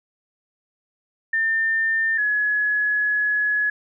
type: tone pair in turn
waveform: sine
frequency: 1800 / 1690.7 Hz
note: A6 / G#6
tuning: +39 / +30 cents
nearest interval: minor second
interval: 109 cents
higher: first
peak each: -18 / -18 dBFS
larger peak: neither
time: 1.33-2.18 / 2.18-3.7 s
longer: second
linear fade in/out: 5 ms
effects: none